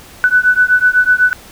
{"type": "beating tone pair", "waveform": "sine", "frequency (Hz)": [1488, 1496], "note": ["F#6", "F#6"], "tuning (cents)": [9, 19], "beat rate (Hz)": 8, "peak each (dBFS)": -11, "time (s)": [0.24, 1.33], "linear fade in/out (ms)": 0, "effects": ["pink hiss -38 dBFS RMS until 1.51 s"]}